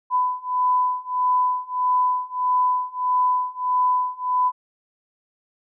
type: beating tone pair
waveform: sine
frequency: 1000 / 1001.6 Hz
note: B5 / B5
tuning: +21 / +24 cents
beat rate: 1.6 Hz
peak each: -22 / -21 dBFS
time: 0.1-4.52 s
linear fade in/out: 50 ms
effects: none